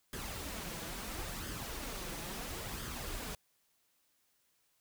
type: noise with flanger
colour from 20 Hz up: pink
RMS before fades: -42 dBFS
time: 0.13-3.35 s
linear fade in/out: 2 ms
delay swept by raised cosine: 0.61 to 6.01 ms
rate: 0.74 Hz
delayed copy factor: +0.5
effects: white hiss -75 dBFS RMS until 4.8 s